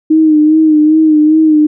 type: tone with vibrato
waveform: sine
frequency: 309.7 Hz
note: D#4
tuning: 8 cents flat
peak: -4 dBFS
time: 0.1-1.67 s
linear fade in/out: 10 ms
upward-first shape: sine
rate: 2.5 Hz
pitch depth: 43 cents each way
effects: none